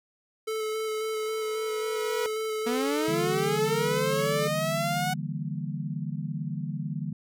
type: tone with vibrato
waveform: square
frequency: 436 Hz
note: A4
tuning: 16 cents flat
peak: -29 dBFS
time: 0.47-4.48 s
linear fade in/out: 10 ms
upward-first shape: square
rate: 3.7 Hz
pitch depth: 11 cents each way
type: tone with exponential growth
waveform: sawtooth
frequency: 484.9 Hz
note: B4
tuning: 32 cents flat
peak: -24 dBFS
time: 0.6-2.26 s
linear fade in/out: 0 ms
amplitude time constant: 360 ms
type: linear sweep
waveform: sawtooth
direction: up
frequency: 234.7 to 743 Hz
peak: -23 dBFS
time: 2.66-5.14 s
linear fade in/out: 10 ms
type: chord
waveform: sine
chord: E half-diminished seventh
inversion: third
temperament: equal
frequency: 146.83 / 164.81 / 196 / 233.1 Hz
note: D3 / E3 / G3 / Bb3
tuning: 0 / 0 / 0 / 0 cents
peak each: -33 / -34 / -37 / -39 dBFS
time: 3.08-7.13 s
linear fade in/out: 5 ms
effects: none